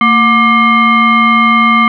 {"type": "tone with frequency modulation", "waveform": "sine", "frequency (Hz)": 1182, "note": "D6", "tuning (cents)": 11, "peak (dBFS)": -5, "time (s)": [0.01, 1.88], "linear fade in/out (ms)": 2, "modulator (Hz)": 955, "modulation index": 1.1, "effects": []}